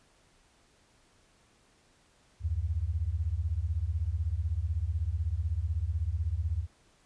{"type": "beating tone pair", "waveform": "sine", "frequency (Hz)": [73.42, 89.42], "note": ["D2", "F2"], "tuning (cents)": [0, 41], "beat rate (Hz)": 16, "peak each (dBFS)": -31, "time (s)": [2.4, 6.67], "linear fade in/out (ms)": 50, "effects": ["pink hiss -65 dBFS RMS until 7.05 s", "resampled to 22050 Hz"]}